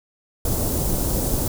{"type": "band-stop noise", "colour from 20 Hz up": "pink", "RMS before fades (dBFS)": -22, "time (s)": [0.45, 1.48], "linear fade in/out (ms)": 2, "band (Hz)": [560, 8400], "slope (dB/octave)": 12, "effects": []}